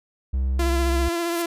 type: tone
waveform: triangle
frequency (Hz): 65.41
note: C2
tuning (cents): 0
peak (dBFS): -18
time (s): 0.33-1.09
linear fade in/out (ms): 10
type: tone with vibrato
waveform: sawtooth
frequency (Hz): 340.4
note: F4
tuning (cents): -44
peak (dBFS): -19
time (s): 0.59-1.46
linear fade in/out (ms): 5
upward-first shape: triangle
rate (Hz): 15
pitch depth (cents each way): 29
type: noise with exponential growth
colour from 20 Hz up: blue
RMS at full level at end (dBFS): -29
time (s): 1.07-1.42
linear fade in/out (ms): 2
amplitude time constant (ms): 76
effects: resampled to 32000 Hz